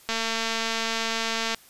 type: click train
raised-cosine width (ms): 0.2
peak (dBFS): -10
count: 330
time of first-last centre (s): 0.09-1.546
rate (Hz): 226
effects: white hiss -53 dBFS RMS until 1.69 s + resampled to 32000 Hz